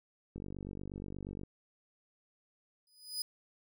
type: click train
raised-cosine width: 3 ms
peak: -30 dBFS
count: 53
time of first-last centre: 0.36-1.434 s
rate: 48.4 Hz
type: tone with exponential growth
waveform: sawtooth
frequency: 4978 Hz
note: D#8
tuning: in tune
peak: -29 dBFS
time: 2.87-3.22 s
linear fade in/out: 2 ms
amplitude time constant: 75 ms
effects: none